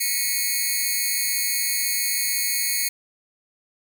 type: tone with amplitude modulation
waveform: 5% pulse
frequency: 2197 Hz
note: C#7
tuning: 16 cents flat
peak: -7 dBFS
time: 0-2.89 s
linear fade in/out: 10 ms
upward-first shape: sine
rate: 264 Hz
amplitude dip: 95%
effects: none